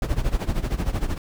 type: noise with tremolo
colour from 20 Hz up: brown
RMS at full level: -21 dBFS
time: 0.02-1.18 s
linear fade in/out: 2 ms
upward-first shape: sine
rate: 13 Hz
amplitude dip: 80%
effects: none